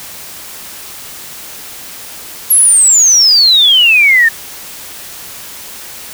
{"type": "exponential sweep", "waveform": "sine", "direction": "down", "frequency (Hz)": [11500, 1776], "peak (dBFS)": -4, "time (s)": [2.5, 4.29], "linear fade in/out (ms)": 10, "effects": ["white hiss -29 dBFS RMS until 6.13 s"]}